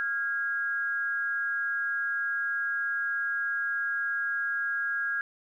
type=tone pair together; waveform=sine; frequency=1396.9 / 1640.2 Hz; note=F6 / G#6; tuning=0 / -22 cents; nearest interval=minor third; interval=278 cents; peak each=-33 / -28 dBFS; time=0-5.21 s; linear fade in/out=0 ms; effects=11-bit